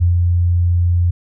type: tone with ADSR envelope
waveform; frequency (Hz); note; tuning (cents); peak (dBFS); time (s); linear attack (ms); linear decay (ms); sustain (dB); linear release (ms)
sine; 87.31; F2; 0; -9; 0-1.11; 24; 120; -2; 9
effects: none